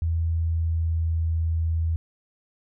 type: tone with pitch glide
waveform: sine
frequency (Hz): 82.41 to 81.7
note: E2 to E2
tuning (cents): 0 to -15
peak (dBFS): -21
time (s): 0.02-1.96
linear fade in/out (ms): 0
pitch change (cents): -15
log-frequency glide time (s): 0.3-1.14
effects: none